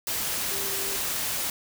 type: tone in noise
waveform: sine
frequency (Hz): 392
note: G4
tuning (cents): 0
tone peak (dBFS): -38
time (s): 0.51-0.96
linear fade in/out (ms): 2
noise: white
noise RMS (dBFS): -29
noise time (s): 0.07-1.5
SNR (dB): -12
effects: none